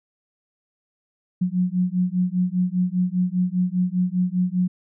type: beating tone pair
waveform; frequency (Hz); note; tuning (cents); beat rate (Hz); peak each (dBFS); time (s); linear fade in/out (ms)
sine; 178.8 / 183.8; F3 / F#3; +41 / -11; 5; -22; 1.41-4.68; 10
effects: none